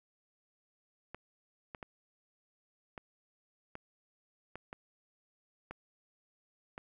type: clicks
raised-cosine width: 0.5 ms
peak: -28 dBFS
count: 9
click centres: 1.146 / 1.748 / 1.828 / 2.978 / 3.754 / 4.556 / 4.729 / 5.71 / 6.779 s
effects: 11-bit